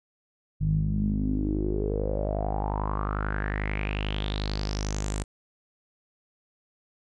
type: tone with low-pass filter sweep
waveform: sawtooth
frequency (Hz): 51.2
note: G#1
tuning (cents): -24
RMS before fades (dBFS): -28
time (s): 0.6-5.24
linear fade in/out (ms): 20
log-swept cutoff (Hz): 140 to 8300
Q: 7
effects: none